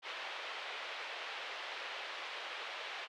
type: band-pass noise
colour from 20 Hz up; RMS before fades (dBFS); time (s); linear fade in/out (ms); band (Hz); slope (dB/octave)
white; -44; 0.02-3.08; 50; 460 to 3400; 24
effects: none